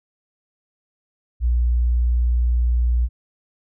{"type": "tone", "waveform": "sine", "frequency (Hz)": 59.9, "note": "A#1", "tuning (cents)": 48, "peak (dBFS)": -15, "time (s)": [1.4, 3.09], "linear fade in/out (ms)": 50, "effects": []}